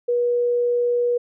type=tone; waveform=sine; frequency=483.1 Hz; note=B4; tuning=38 cents flat; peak=-17 dBFS; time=0.08-1.18 s; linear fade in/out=10 ms; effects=none